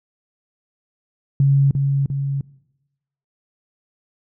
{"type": "tone with echo", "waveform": "sine", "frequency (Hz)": 138.59, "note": "C#3", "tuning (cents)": 0, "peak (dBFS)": -11, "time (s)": [1.4, 1.71], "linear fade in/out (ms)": 2, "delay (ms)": 350, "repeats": 2, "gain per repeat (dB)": -4, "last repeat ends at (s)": 2.41, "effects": ["noise-tail reverb RT60 0.9 s tail -20 dB re dry"]}